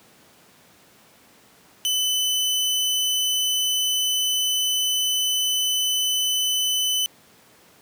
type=tone; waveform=sawtooth; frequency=3015 Hz; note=F#7; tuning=32 cents sharp; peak=-17 dBFS; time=1.85-7.06 s; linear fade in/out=0 ms; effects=pink hiss -53 dBFS RMS until 7.81 s + high-pass 150 Hz 12 dB/octave